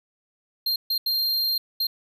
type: tone bursts at uneven times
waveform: square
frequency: 4191 Hz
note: C8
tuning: 2 cents sharp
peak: -22 dBFS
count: 4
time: 0.66-0.76 / 0.9-0.98 / 1.06-1.58 / 1.8-1.87 s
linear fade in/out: 5 ms
effects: none